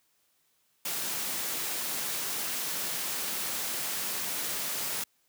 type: high-pass noise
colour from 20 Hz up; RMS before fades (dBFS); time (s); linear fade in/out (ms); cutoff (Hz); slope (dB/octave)
white; -33; 0.85-5.04; 5; 120; 24
effects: white hiss -71 dBFS RMS until 5.28 s + high-pass 60 Hz 12 dB/octave